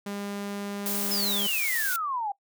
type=tone; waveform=sawtooth; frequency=201.9 Hz; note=G#3; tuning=49 cents flat; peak=-28 dBFS; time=0.06-1.47 s; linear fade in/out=5 ms
type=noise; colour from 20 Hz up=blue; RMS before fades=-30 dBFS; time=0.86-1.96 s; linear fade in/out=0 ms
type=exponential sweep; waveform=sine; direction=down; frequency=5274 to 780 Hz; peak=-27 dBFS; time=1.11-2.32 s; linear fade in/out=5 ms
effects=noise-tail reverb RT60 0.1 s tail -21 dB re dry